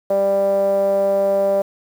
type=tone with low-pass filter; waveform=5% pulse; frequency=197.2 Hz; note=G3; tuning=11 cents sharp; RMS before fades=-17 dBFS; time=0.1-1.62 s; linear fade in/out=5 ms; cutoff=590 Hz; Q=6.7; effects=7-bit